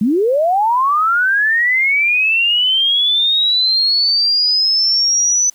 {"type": "linear sweep", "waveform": "sine", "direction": "up", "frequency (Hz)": [193.2, 6030], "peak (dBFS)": -11, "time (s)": [0.01, 5.5], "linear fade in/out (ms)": 5, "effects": ["white hiss -51 dBFS RMS until 5.54 s"]}